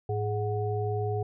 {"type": "tone cluster", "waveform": "sine", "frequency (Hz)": [106.7, 418.2, 736], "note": ["G#2", "G#4", "F#5"], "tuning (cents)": [47, 12, -9], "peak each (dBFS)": [-29, -31, -35], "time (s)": [0.09, 1.23], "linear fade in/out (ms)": 5, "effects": []}